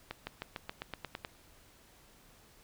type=accelerating click train; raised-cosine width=0.3 ms; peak=-22 dBFS; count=10; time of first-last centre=0.11-1.249 s; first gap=160 ms; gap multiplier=0.94; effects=pink hiss -61 dBFS RMS until 2.63 s